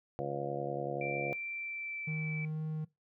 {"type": "harmonic tone", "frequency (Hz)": 70.5, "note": "C#2", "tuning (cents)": 30, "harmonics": [2, 3, 4, 5, 6, 7, 8, 9, 10], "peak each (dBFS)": [-41, -48, -48, -41, -49, -39, -41, -49, -41], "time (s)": [0.19, 1.33], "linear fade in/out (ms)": 0}
{"type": "tone with pitch glide", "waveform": "sine", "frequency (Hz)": [2349, 2315], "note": ["D7", "D7"], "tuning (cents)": [0, -25], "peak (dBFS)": -38, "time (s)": [1.01, 2.45], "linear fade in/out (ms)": 2, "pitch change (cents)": -25, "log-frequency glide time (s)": [1.5, 2.28]}
{"type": "tone with vibrato", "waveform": "triangle", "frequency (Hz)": 155.56, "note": "D#3", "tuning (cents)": 0, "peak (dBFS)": -32, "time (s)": [2.07, 2.85], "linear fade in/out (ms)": 10, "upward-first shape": "sine", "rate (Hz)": 2.1, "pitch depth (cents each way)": 8}
{"effects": ["noise-tail reverb RT60 0.2 s tail -21 dB re dry"]}